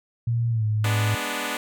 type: tone with pitch glide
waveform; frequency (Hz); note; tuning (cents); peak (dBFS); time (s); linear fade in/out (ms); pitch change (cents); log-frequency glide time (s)
sine; 117.1 to 107.38; A#2 to A2; +8 to -42; -20; 0.27-1.15; 5; -150; 0.5-0.65
type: chord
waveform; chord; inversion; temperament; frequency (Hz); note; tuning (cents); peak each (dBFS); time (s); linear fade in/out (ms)
5% pulse; G# diminished; none; equal; 207.7 / 246.9 / 293.7; G#3 / B3 / D4; 0 / 0 / 0; -22 / -19 / -18; 0.84-1.57; 2
effects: none